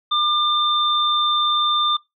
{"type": "tone pair together", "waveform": "sine", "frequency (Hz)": [1200, 3579], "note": ["D6", "A7"], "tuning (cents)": [37, 29], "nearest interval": "octave + perfect fifth", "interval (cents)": 1892, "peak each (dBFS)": -19, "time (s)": [0.11, 1.97], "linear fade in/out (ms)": 10, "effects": ["noise-tail reverb RT60 0.2 s tail -23 dB re dry"]}